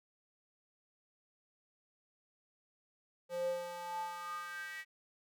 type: tone with high-pass filter sweep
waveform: square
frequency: 174.61 Hz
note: F3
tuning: in tune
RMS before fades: -41 dBFS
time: 3.29-4.85 s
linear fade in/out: 50 ms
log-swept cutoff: 440 to 2000 Hz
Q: 7.4
effects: none